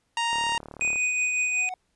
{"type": "harmonic tone", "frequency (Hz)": 932.3, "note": "A#5", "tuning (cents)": 0, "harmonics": [1, 2, 3, 4, 5, 6, 7, 8, 9, 10], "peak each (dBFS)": [-26, -32, -29, -38, -41, -43, -42, -45, -43, -48], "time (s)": [0.17, 0.58], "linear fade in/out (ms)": 2}
{"type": "click train", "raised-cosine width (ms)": 1, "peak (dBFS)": -26, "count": 24, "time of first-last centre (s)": [0.33, 0.958], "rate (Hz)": 36.6}
{"type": "tone with tremolo", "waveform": "square", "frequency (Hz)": 2489, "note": "D#7", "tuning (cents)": 0, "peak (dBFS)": -22, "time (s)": [0.81, 1.69], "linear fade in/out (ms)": 0, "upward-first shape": "triangle", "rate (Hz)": 5.4, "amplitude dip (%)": 35}
{"type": "tone with exponential growth", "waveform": "triangle", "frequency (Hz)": 740, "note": "F#5", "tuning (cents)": 0, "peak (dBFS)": -27, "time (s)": [1.43, 1.74], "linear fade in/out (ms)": 2, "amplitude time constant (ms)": 66}
{"effects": ["pink hiss -72 dBFS RMS until 1.95 s", "resampled to 24000 Hz"]}